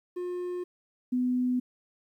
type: tone pair in turn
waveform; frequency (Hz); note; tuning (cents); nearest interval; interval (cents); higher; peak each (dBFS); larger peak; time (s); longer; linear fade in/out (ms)
triangle / sine; 357.4 / 250.2; F4 / B3; +40 / +23; tritone; 617; first; -29 / -24; second; 0.16-0.64 / 1.12-1.6; neither; 10
effects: 11-bit